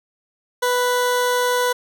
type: tone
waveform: 20% pulse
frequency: 493.9 Hz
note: B4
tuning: in tune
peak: -12 dBFS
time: 0.62-1.73 s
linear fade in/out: 10 ms
effects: none